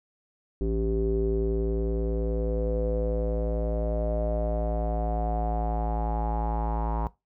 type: tone with low-pass filter sweep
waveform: square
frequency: 55.6 Hz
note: A1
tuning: 19 cents sharp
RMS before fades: -27 dBFS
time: 0.61-7.07 s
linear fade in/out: 0 ms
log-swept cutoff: 360 to 930 Hz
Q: 7.9
effects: noise-tail reverb RT60 0.2 s tail -18 dB re dry